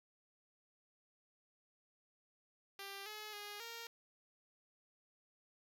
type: tone with pitch steps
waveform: 5% pulse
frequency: 395.4 / 425.4 / 412.8 / 463.5 Hz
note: G4 / G#4 / G#4 / A#4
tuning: +15 / +42 / -10 / -10 cents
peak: -35 dBFS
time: 2.79-3.87 s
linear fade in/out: 2 ms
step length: 270 ms
effects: none